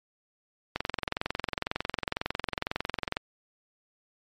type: click train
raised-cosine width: 0.3 ms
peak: -12 dBFS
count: 54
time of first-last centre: 0.76-3.169 s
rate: 22 Hz
effects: MP3 64 kbps